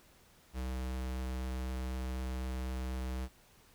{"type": "tone", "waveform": "square", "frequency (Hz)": 64, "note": "C2", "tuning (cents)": -38, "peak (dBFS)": -36, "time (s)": [0.53, 3.29], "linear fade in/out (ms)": 50, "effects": ["pink hiss -63 dBFS RMS until 3.74 s"]}